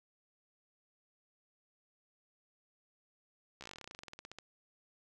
slowing click train, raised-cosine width 0.2 ms, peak -30 dBFS, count 23, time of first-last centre 3.61-4.386 s, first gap 14 ms, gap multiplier 1.08, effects none

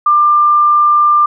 sine tone, 1192 Hz, D6, 25 cents sharp, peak -6 dBFS, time 0.06-1.26 s, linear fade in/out 5 ms, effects none

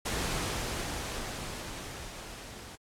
pink noise with level ramp, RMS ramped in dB -31 to -46 dBFS, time 0.05-2.76 s, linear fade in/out 10 ms, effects low-pass 10000 Hz 12 dB/octave + AAC 64 kbps

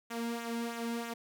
sawtooth tone with flanger, 233.1 Hz, A#3, in tune, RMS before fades -37 dBFS, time 0.1-1.14 s, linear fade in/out 10 ms, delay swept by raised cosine 0.2 to 1.7 ms, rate 3.1 Hz, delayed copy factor -0.6, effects none

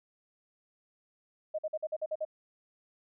sine tone bursts, 622.3 Hz, D#5, in tune, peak -30 dBFS, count 8, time 1.54-2.251 s, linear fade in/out 10 ms, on 46 ms, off 49 ms, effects none

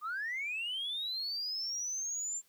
sine linear sweep, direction up, 1174.7 to 7380 Hz, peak -33 dBFS, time 0.01-2.42 s, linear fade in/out 50 ms, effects tanh soft clip ceiling -31 dBFS + white hiss -69 dBFS RMS until 2.48 s

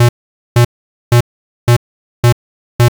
square tone bursts, 120 Hz, B2, 49 cents flat, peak -5 dBFS, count 6, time 0-2.884 s, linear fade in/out 5 ms, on 89 ms, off 470 ms, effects 7-bit

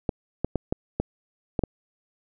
clicks, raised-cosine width 2 ms, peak -10 dBFS, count 7, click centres 0.092 / 0.446 / 0.557 / 0.725 / 1 / 1.592 / 1.637 s, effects none

